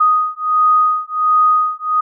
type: beating tone pair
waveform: sine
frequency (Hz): 1244.5 / 1245.9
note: D#6 / D#6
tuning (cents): 0 / +2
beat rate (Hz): 1.4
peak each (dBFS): -14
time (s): 0-2.01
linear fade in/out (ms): 10
effects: none